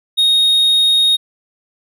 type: tone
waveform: triangle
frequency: 3729 Hz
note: A#7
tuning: in tune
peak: -8 dBFS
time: 0.17-1.17 s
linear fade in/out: 20 ms
effects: none